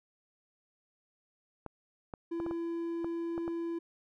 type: clicks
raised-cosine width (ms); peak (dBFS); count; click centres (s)
1; -26; 8; 1.663 / 2.138 / 2.401 / 2.464 / 2.511 / 3.045 / 3.379 / 3.479
type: tone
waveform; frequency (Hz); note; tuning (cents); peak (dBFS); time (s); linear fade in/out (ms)
triangle; 336.2; E4; +34; -31; 2.31-3.79; 10
effects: none